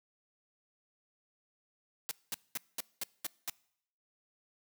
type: noise bursts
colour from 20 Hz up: white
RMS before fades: -36 dBFS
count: 7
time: 2.09-3.497 s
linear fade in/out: 0 ms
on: 21 ms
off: 210 ms
effects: noise-tail reverb RT60 0.7 s tail -24 dB re dry + high-pass 150 Hz 12 dB/octave